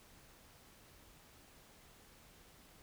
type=silence; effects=pink hiss -62 dBFS RMS until 2.82 s